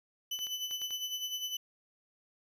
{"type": "tone with tremolo", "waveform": "35% pulse", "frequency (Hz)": 3000, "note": "F#7", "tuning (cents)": 23, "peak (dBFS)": -31, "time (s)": [0.31, 1.57], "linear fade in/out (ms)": 5, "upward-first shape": "sine", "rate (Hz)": 9.9, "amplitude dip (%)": 60}
{"type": "clicks", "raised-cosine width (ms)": 0.2, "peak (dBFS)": -32, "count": 5, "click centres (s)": [0.39, 0.469, 0.711, 0.817, 0.907]}
{"effects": []}